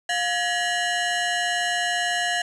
25% pulse ring-modulated tone, 1198 Hz, D6, 34 cents sharp, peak -15 dBFS, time 0.09-2.42 s, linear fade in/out 5 ms, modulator 490 Hz, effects resampled to 22050 Hz + 7-bit

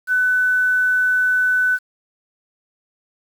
sine tone with quantisation, 1500 Hz, F#6, 23 cents sharp, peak -14 dBFS, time 0.07-1.79 s, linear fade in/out 50 ms, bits 7, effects none

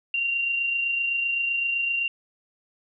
sine tone with amplitude modulation, 2766 Hz, F7, 17 cents flat, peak -21 dBFS, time 0.14-2.08 s, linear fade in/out 2 ms, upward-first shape sine, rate 27.8 Hz, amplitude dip 35%, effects none

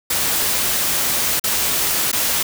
white noise with dropouts, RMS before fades -19 dBFS, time 0.1-2.43 s, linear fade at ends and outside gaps 5 ms, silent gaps 1.397-1.439 / 2.117-2.128 s, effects none

